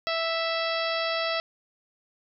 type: harmonic tone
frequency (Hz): 659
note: E5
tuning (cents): -1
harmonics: 1 / 2 / 3 / 4 / 5 / 6 / 7 / 8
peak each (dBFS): -29 / -32 / -34 / -35 / -36 / -37 / -37 / -38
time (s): 0.07-1.4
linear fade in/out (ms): 0
effects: none